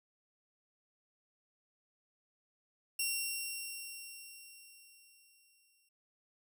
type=tone with exponential decay; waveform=10% pulse; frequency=2741 Hz; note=F7; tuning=33 cents flat; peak=-23 dBFS; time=2.99-5.89 s; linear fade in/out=5 ms; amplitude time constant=630 ms; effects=none

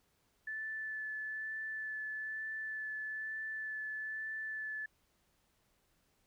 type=tone with vibrato; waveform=sine; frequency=1745 Hz; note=A6; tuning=15 cents flat; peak=-38 dBFS; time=0.47-4.86 s; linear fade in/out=5 ms; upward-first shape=sine; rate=1.1 Hz; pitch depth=12 cents each way; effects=pink hiss -75 dBFS RMS until 6.26 s

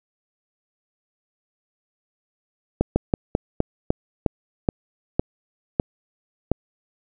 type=slowing click train; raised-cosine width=2 ms; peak=-4 dBFS; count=11; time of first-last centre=2.81-6.516 s; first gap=150 ms; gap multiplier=1.19; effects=none

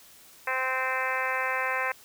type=harmonic tone; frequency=259.7 Hz; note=C4; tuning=13 cents flat; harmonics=2 / 3 / 4 / 5 / 6 / 7 / 8 / 9 / 10; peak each=-35 / -36 / -32 / -38 / -33 / -33 / -34 / -38 / -38 dBFS; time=0.47-1.92 s; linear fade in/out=5 ms; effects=white hiss -53 dBFS RMS until 2.04 s

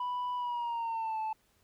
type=tone with pitch glide; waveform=sine; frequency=987.8 to 875 Hz; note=B5 to A5; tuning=0 to -10 cents; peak=-29 dBFS; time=0-1.33 s; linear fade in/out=5 ms; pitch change=-210 cents; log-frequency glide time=0.36-1.19 s; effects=tanh soft clip ceiling -31 dBFS + pink hiss -70 dBFS RMS until 1.63 s

